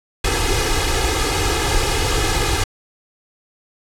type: noise with comb filter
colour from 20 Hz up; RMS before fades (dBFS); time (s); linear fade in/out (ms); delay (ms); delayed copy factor
pink; -18; 0.24-2.64; 5; 2.4; +0.95
effects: low-pass 9000 Hz 12 dB/octave